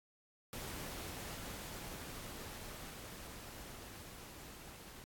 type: noise with level ramp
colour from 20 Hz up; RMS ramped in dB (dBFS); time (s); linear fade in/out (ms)
pink; -45 to -54; 0.53-5.04; 0
effects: AAC 64 kbps